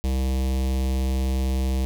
square tone with notch filter, 65.41 Hz, C2, in tune, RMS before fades -23 dBFS, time 0.04-1.85 s, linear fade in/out 0 ms, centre 1400 Hz, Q 0.76, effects none

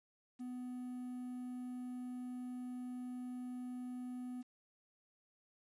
triangle tone with quantisation, 249.4 Hz, B3, 17 cents sharp, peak -40 dBFS, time 0.39-4.43 s, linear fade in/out 20 ms, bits 11, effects resampled to 22050 Hz

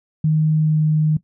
sine tone with pitch glide, 155.56 to 154.4 Hz, D#3 to D#3, 0 to -13 cents, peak -13 dBFS, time 0.24-1.17 s, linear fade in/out 5 ms, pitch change -13 cents, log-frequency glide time 0.57-0.81 s, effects noise-tail reverb RT60 0.1 s tail -17 dB re dry

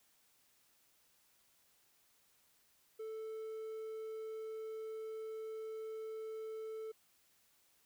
triangle tone, 440 Hz, A4, in tune, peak -40 dBFS, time 2.99-6.92 s, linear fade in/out 10 ms, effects white hiss -72 dBFS RMS until 7.85 s

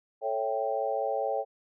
sine chord, A dominant seventh, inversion none, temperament equal, 440 / 554.4 / 659.3 / 784 Hz, A4 / C#5 / E5 / G5, 0 / 0 / 0 / 0 cents, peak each -34 / -31 / -34 / -32 dBFS, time 0.21-1.45 s, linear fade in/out 50 ms, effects none

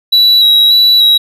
triangle tone with vibrato, 3900 Hz, B7, 23 cents flat, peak -3 dBFS, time 0.12-1.18 s, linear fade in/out 10 ms, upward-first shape square, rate 1.7 Hz, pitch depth 17 cents each way, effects none

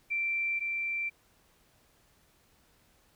sine tone pair in turn, 2349 / 2349 Hz, D7 / D7, 0 / 0 cents, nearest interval unison, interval 0 cents, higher neither, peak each -28 / -30 dBFS, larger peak first, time 0.1-0.6 / 0.6-1.1 s, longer neither, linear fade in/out 20 ms, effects pink hiss -66 dBFS RMS until 3.15 s

